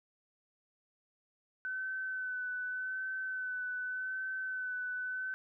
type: tone with vibrato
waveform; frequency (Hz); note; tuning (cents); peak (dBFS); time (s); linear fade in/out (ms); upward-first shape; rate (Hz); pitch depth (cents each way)
sine; 1514; F#6; +39; -35; 1.65-5.34; 0; sine; 0.85; 22
effects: none